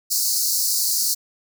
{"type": "high-pass noise", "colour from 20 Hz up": "pink", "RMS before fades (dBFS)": -21, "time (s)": [0.1, 1.15], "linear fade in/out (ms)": 20, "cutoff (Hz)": 4300, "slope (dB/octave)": 96, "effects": []}